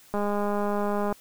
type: click train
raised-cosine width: 1 ms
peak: -15 dBFS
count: 203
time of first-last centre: 0.14-1.125 s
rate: 205 Hz
effects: white hiss -54 dBFS RMS until 1.2 s